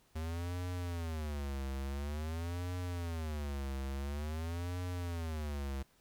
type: tone with vibrato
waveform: square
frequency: 77.78 Hz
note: D#2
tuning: in tune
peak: -37 dBFS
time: 0.15-5.83 s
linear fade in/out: 10 ms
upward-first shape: sine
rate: 0.48 Hz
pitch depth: 250 cents each way
effects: pink hiss -69 dBFS RMS until 6 s